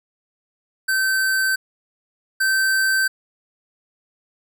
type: tone pair in turn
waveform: square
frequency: 1544 / 1549.5 Hz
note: G6 / G6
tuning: -27 / -21 cents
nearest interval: unison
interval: 6 cents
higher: second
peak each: -18 / -17 dBFS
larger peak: second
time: 0.88-1.56 / 2.4-3.08 s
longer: neither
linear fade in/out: 10 ms
effects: none